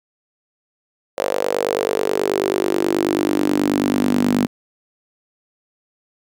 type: tone with high-pass filter sweep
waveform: sawtooth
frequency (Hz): 49.27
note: G1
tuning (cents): +10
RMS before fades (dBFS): -19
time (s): 1.17-4.47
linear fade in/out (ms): 20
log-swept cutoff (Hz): 540 to 230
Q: 5.2
effects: none